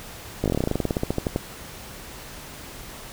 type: slowing click train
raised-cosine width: 2 ms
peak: -9 dBFS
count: 21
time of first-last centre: 0.44-1.361 s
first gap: 18 ms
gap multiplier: 1.09
effects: pink hiss -40 dBFS RMS until 3.12 s